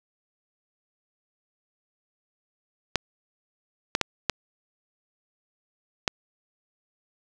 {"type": "clicks", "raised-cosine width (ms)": 0.2, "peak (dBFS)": -4, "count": 5, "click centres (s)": [2.957, 3.951, 4.013, 4.297, 6.078], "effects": []}